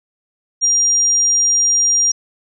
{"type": "tone with ADSR envelope", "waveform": "sine", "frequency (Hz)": 5700, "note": "F8", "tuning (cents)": 34, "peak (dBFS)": -9, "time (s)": [0.61, 2.12], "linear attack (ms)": 34, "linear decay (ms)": 10, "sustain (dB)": -2, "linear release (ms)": 8, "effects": []}